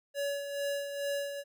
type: tone with tremolo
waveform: square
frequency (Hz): 566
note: C#5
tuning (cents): +36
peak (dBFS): -31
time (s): 0.14-1.44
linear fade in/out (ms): 50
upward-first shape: sine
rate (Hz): 2.3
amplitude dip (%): 55
effects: none